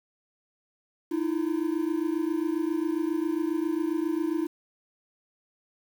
triangle tone pair together, 309.1 / 336.5 Hz, D#4 / E4, -11 / +36 cents, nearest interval minor second, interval 147 cents, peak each -26 dBFS, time 1.11-4.47 s, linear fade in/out 10 ms, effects 8-bit

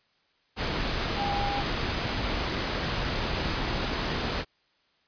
sine tone in noise, 807 Hz, G#5, 50 cents flat, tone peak -29 dBFS, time 1.15-1.64 s, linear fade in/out 50 ms, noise pink, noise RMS -29 dBFS, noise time 0.56-4.45 s, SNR -3 dB, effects white hiss -68 dBFS RMS until 5.07 s + resampled to 11025 Hz

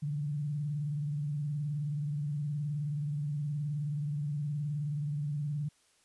sine tone with vibrato, 146.83 Hz, D3, in tune, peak -31 dBFS, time 0.02-5.69 s, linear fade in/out 10 ms, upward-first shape sine, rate 19 Hz, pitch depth 86 cents each way, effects white hiss -68 dBFS RMS until 6.04 s + resampled to 24000 Hz

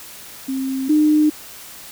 sine tone pair in turn, 265.7 / 303.8 Hz, C4 / D#4, +27 / -41 cents, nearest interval major second, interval 232 cents, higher second, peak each -20 / -11 dBFS, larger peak second, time 0.48-0.89 / 0.89-1.3 s, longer neither, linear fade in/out 10 ms, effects white hiss -38 dBFS RMS until 1.91 s

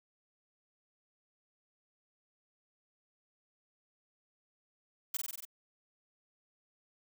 blue noise with echo, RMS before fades -34 dBFS, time 5.14-5.17 s, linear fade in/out 5 ms, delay 47 ms, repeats 6, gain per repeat -2 dB, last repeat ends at 5.452 s, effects none

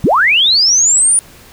sine linear sweep, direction up, 108.9 to 9620 Hz, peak -7 dBFS, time 0.04-1.19 s, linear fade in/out 0 ms, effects pink hiss -40 dBFS RMS until 1.52 s

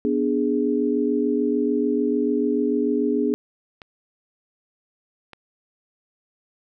sine chord, G# diminished, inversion first, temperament equal, 246.9 / 293.7 / 415.3 Hz, B3 / D4 / G#4, 0 / 0 / 0 cents, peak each -23 dBFS, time 0.05-3.34 s, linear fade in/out 0 ms
clicks, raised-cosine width 0.3 ms, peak -24 dBFS, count 2, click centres 3.818 / 5.333 s
effects none

